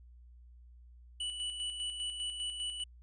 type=tone with tremolo; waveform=square; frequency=2960 Hz; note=F#7; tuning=in tune; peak=-35 dBFS; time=1.2-2.84 s; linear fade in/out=5 ms; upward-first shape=square; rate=5 Hz; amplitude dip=45%; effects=added 60 Hz sine -53 dBFS peak until 3.02 s + resampled to 24000 Hz